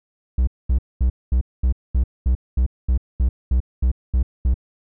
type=tone bursts; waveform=triangle; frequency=62.3 Hz; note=B1; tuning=16 cents sharp; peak=-12 dBFS; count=14; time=0.38-4.542 s; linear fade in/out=5 ms; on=93 ms; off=220 ms; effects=none